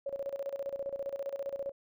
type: tone with tremolo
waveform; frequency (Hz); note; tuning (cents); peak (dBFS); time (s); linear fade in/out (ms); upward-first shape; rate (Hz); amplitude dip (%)
sine; 554.4; C#5; 0; -32; 0.06-1.72; 5; square; 15; 75
effects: none